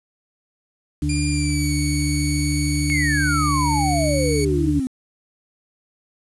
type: harmonic tone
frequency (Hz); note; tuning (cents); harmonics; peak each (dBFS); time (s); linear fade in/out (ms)
73.42; D2; 0; 1 / 2 / 4; -23 / -23 / -23; 1.02-4.8; 5
type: tone with pitch glide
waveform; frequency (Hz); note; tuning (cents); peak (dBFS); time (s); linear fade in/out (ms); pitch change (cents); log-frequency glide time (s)
10% pulse; 2397 to 2236; D7 to C#7; +35 to +14; -17; 1.09-4.45; 5; -121; 1.3-1.73
type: exponential sweep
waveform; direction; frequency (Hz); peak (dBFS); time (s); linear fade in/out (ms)
sine; down; 2244 to 251.7; -20; 2.9-4.87; 0
effects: resampled to 24000 Hz + 7-bit